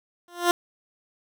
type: tone with exponential growth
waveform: 15% pulse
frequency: 349.2 Hz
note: F4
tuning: in tune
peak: -8 dBFS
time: 0.28-0.51 s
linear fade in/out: 1 ms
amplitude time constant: 50 ms
effects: none